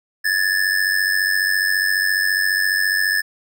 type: ring-modulated tone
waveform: square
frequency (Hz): 1731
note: A6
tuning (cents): -29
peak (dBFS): -14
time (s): 0.24-3.22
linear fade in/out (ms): 20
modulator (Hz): 47.3
effects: none